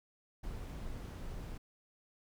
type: noise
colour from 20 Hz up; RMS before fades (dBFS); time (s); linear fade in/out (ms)
brown; -43; 0.43-1.58; 10
effects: none